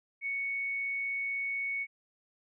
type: tone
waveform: sine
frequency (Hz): 2221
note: C#7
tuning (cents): +3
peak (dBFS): -31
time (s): 0.21-1.87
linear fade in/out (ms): 50
effects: none